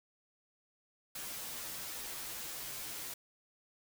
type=noise with comb filter; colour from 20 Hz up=white; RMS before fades=-43 dBFS; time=1.15-3.14 s; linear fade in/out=5 ms; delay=11 ms; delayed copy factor=-0.9; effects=none